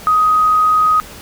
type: tone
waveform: sine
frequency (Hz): 1254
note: D#6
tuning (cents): +13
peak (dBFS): -9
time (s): 0.07-1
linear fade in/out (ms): 0
effects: pink hiss -35 dBFS RMS until 1.21 s